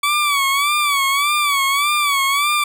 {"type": "tone with vibrato", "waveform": "20% pulse", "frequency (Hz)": 1142, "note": "D6", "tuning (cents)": -49, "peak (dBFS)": -10, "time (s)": [0.03, 2.64], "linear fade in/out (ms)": 5, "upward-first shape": "sine", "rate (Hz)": 1.7, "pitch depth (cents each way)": 84, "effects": []}